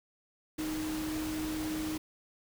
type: tone in noise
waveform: sine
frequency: 311.1 Hz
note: D#4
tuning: in tune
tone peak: -33 dBFS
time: 0.58-1.98 s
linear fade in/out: 10 ms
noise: pink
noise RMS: -41 dBFS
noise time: 0.58-1.98 s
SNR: +5 dB
effects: none